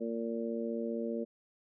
harmonic tone, 115.3 Hz, A#2, 19 cents flat, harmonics 2 / 3 / 4 / 5, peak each -36 / -40 / -38 / -41 dBFS, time 0-1.25 s, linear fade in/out 20 ms, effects none

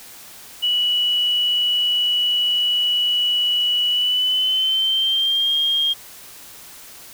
sine tone with pitch glide, 2941 to 3226 Hz, F#7 to G7, -11 to +49 cents, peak -16 dBFS, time 0.62-5.94 s, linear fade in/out 20 ms, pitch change +160 cents, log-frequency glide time 3.89-5.52 s, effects white hiss -41 dBFS RMS until 7.13 s

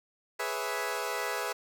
15% pulse chord, C# minor seventh, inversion second, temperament equal, 415.3 / 493.9 / 554.4 / 659.3 Hz, G#4 / B4 / C#5 / E5, 0 / 0 / 0 / 0 cents, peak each -30 / -29 / -34 / -31 dBFS, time 0.39-1.53 s, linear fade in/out 10 ms, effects none

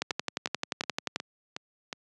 two click trains, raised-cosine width 0.2 ms, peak -17 / -11 dBFS, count 6 / 14, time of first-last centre 0.11-1.928 / 0.02-1.16 s, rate 2.75 / 11.4 Hz, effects high-pass 150 Hz 12 dB/octave + resampled to 22050 Hz

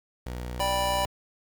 sawtooth tone, 61.2 Hz, B1, 15 cents flat, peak -29 dBFS, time 0.26-1.06 s, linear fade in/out 5 ms
square chord, G major, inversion second, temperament just, 588 / 784 / 980 Hz, D5 / G5 / B5, +2 / 0 / -14 cents, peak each -30 / -31 / -29 dBFS, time 0.6-1.05 s, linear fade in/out 0 ms
effects 8-bit

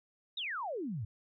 sine exponential sweep, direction down, 3910 to 95.3 Hz, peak -35 dBFS, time 0.37-1.05 s, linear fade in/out 5 ms, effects none

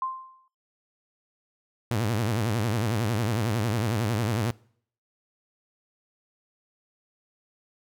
sine tone with exponential decay, 1046.5 Hz, C6, in tune, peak -24 dBFS, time 0.02-0.48 s, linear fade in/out 2 ms, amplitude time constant 100 ms
sawtooth tone with vibrato, 110.9 Hz, A2, 14 cents sharp, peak -20 dBFS, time 1.91-4.51 s, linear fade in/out 0 ms, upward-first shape sine, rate 11 Hz, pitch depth 170 cents each way
effects noise-tail reverb RT60 0.6 s tail -24 dB re dry

